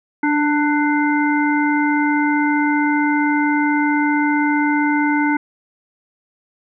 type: harmonic tone with a mistuned harmonic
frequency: 297.5 Hz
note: D4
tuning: 22 cents sharp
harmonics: 1 / 3 / 5 / 7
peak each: -16 / -21 / -23 / -24 dBFS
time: 0.23-5.37 s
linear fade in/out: 5 ms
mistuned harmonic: 1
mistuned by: -20 cents
effects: none